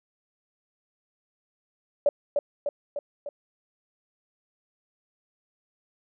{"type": "tone with echo", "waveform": "sine", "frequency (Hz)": 576, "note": "D5", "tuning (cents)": -34, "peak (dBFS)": -16, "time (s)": [2.06, 2.09], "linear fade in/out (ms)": 2, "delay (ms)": 300, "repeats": 4, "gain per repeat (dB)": -4, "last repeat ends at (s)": 3.29, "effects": []}